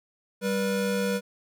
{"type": "tone pair together", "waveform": "square", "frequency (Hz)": [196, 485.4], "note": ["G3", "B4"], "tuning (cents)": [0, -30], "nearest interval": "octave + major third", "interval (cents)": 1570, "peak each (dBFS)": -28, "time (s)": [0.41, 1.21], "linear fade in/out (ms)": 50, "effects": []}